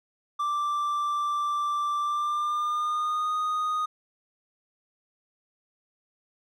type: tone with pitch glide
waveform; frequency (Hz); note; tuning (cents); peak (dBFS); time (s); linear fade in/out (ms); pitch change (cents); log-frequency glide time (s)
triangle; 1174.7 to 1240.2; D6 to D#6; 0 to -6; -23; 0.39-3.86; 10; +94; 2-3.36
effects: none